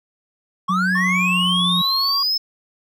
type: linear sweep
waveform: triangle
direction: up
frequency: 1073 to 5260 Hz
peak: -16 dBFS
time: 0.68-2.38 s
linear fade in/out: 10 ms
type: tone with pitch glide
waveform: sine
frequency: 185 to 178.08 Hz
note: F#3 to F3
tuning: 0 to +34 cents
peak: -20 dBFS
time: 0.69-1.82 s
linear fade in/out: 10 ms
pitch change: -66 cents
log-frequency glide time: 0.9-1.65 s
type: tone with vibrato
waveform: triangle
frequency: 1095 Hz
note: C#6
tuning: 22 cents flat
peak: -22 dBFS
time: 0.95-2.23 s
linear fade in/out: 5 ms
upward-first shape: sine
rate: 1.8 Hz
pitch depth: 17 cents each way
effects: none